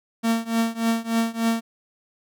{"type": "tone with tremolo", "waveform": "45% pulse", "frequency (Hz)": 228.1, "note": "A#3", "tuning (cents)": -37, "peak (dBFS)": -17, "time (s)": [0.23, 1.61], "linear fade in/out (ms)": 20, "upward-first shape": "triangle", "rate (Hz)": 3.4, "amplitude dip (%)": 95, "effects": []}